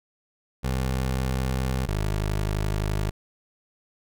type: tone pair in turn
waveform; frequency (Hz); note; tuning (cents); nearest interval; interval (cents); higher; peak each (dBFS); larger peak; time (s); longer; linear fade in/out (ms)
20% pulse; 64.8 / 51.68; C2 / G#1; -16 / -8; major third; 392; first; -19; neither; 0.63-1.87 / 1.87-3.11; neither; 20
effects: none